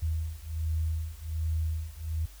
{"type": "beating tone pair", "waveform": "sine", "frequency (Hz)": [79.2, 80.5], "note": ["D#2", "E2"], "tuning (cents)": [31, -41], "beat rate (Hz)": 1.3, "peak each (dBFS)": [-31, -32], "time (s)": [0.02, 2.26], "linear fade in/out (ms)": 10, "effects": ["added 50 Hz sine -47 dBFS peak until 2.4 s", "white hiss -55 dBFS RMS until 2.4 s"]}